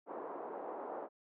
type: band-pass noise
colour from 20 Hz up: pink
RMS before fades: -44 dBFS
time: 0.06-1.09 s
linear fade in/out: 50 ms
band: 360 to 1000 Hz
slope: 24 dB/octave
effects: none

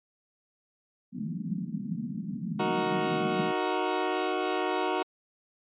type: band-pass noise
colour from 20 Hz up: pink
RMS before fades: -34 dBFS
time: 1.12-3.54 s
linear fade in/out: 50 ms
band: 160 to 240 Hz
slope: 48 dB/octave
type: chord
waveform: 20% pulse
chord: D# minor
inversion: none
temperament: equal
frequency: 311.1 / 370 / 466.2 Hz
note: D#4 / F#4 / A#4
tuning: 0 / 0 / 0 cents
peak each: -28 / -24 / -29 dBFS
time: 2.59-5.03 s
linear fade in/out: 10 ms
effects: resampled to 8000 Hz

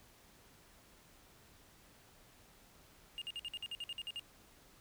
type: tone bursts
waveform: triangle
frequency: 2831 Hz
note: F7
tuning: 23 cents sharp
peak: -38 dBFS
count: 12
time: 3.18-4.195 s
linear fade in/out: 0 ms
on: 36 ms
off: 53 ms
effects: pink hiss -63 dBFS RMS until 4.8 s

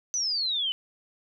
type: exponential sweep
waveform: sine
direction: down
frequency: 6120 to 2962 Hz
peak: -25 dBFS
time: 0.14-0.72 s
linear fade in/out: 0 ms
effects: none

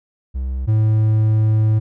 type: tone pair in turn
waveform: triangle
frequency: 65 / 108.78 Hz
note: C2 / A2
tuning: -11 / -19 cents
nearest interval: major sixth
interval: 892 cents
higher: second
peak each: -18 / -10 dBFS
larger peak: second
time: 0.34-0.67 / 0.67-1.8 s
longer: second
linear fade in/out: 20 ms
effects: none

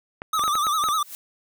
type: clicks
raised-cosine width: 0.5 ms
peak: -17 dBFS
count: 8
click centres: 0.219 / 0.394 / 0.438 / 0.479 / 0.554 / 0.668 / 0.839 / 0.887 s
type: tone with vibrato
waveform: square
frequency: 1228 Hz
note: D#6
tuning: 23 cents flat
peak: -21 dBFS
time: 0.33-1.03 s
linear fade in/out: 5 ms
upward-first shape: sine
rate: 10 Hz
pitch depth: 100 cents each way
type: noise with exponential growth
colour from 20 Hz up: blue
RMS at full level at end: -34 dBFS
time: 0.9-1.15 s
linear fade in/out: 0 ms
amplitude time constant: 53 ms
effects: none

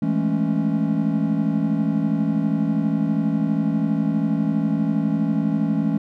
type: chord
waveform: triangle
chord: A major seventh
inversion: second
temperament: equal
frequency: 164.81 / 207.7 / 220 / 277.2 Hz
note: E3 / G#3 / A3 / C#4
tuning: 0 / 0 / 0 / 0 cents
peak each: -22 dBFS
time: 0.02-5.98 s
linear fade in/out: 5 ms
effects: none

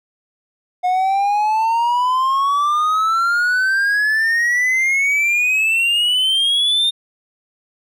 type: exponential sweep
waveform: triangle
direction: up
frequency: 720 to 3660 Hz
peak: -12 dBFS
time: 0.83-6.91 s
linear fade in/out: 20 ms
effects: none

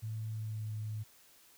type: tone with pitch glide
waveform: sine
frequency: 110 to 107.74 Hz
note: A2 to A2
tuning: 0 to -36 cents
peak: -36 dBFS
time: 0.02-1.04 s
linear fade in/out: 20 ms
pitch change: -36 cents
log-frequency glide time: 0.28-0.72 s
effects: white hiss -62 dBFS RMS until 1.57 s

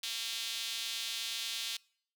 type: tone with high-pass filter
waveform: sawtooth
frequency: 228.3 Hz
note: A#3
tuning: 36 cents flat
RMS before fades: -38 dBFS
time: 0.03-1.77 s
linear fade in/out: 5 ms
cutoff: 3500 Hz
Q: 2.4
effects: noise-tail reverb RT60 0.6 s tail -25 dB re dry

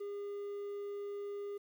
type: tone with quantisation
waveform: triangle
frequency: 405.9 Hz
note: G#4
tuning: 40 cents flat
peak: -37 dBFS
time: 0-1.58 s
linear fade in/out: 10 ms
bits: 11
effects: none

